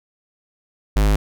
square tone, 51.4 Hz, G#1, 17 cents flat, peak -14 dBFS, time 0.96-1.16 s, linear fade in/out 5 ms, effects none

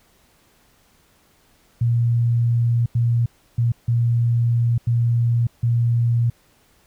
sine tone bursts at uneven times, 118 Hz, A#2, 22 cents sharp, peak -15 dBFS, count 6, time 1.81-2.86 / 2.95-3.26 / 3.58-3.72 / 3.88-4.78 / 4.87-5.47 / 5.63-6.3 s, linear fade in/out 5 ms, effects pink hiss -58 dBFS RMS until 6.86 s

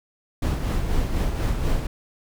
brown noise with tremolo, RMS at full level -21 dBFS, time 0.42-1.87 s, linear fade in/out 5 ms, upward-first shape sine, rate 4.1 Hz, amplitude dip 45%, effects none

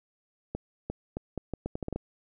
accelerating click train, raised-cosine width 2 ms, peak -19 dBFS, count 11, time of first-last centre 0.55-1.96 s, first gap 350 ms, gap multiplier 0.77, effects none

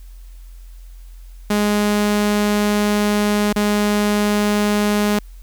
sawtooth tone with dropouts, 207.7 Hz, G#3, in tune, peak -11 dBFS, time 1.5-5.19 s, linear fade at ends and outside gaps 5 ms, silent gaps 3.528-3.56 s, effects added 43 Hz sine -35 dBFS peak until 5.42 s + white hiss -55 dBFS RMS until 5.42 s

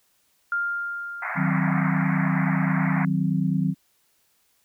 sine tone with exponential decay, 1400 Hz, F6, 4 cents sharp, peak -21 dBFS, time 0.52-2.87 s, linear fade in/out 2 ms, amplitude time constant 510 ms
white band-pass noise, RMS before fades -30 dBFS, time 1.22-3.05 s, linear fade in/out 2 ms, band 640 to 2200 Hz, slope 96 dB/octave
sine chord, C diminished, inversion first, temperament equal, 155.56 / 185 / 261.6 Hz, Eb3 / Gb3 / C4, 0 / 0 / 0 cents, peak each -24 / -23 / -28 dBFS, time 1.35-3.75 s, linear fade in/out 50 ms
effects white hiss -66 dBFS RMS until 4.64 s

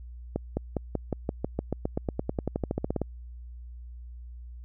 accelerating click train, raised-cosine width 2 ms, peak -14 dBFS, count 24, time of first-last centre 0.36-3.017 s, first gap 210 ms, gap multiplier 0.94, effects added 60 Hz sine -40 dBFS peak until 4.64 s

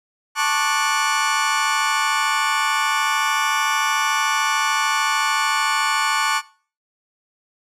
30% pulse chord, D major seventh, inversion second, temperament just, 881 / 1101.2 / 1174.7 / 1468.3 Hz, A5 / C#6 / D6 / F#6, +2 / -12 / 0 / -14 cents, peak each -21 dBFS, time 0.35-6.42 s, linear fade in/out 50 ms, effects noise-tail reverb RT60 0.4 s tail -19 dB re dry + low-pass 10000 Hz 12 dB/octave

